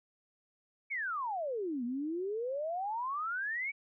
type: exponential two-way sweep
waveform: sine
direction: down then up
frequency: 2300 to 233.1 to 2300 Hz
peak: -33 dBFS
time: 0.9-3.72 s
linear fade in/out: 20 ms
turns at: 1.84 s
effects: none